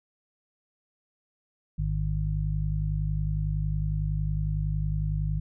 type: harmonic tone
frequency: 50.9 Hz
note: G#1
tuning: 34 cents flat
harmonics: 1 / 2 / 3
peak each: -28 / -32 / -29 dBFS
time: 1.78-5.4 s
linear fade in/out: 10 ms
effects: none